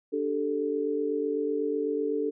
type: chord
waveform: sine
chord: D suspended fourth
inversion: none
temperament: equal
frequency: 293.7 / 392 / 440 Hz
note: D4 / G4 / A4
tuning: 0 / 0 / 0 cents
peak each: -31 / -33 / -28 dBFS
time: 0.12-2.31 s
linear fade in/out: 20 ms
effects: none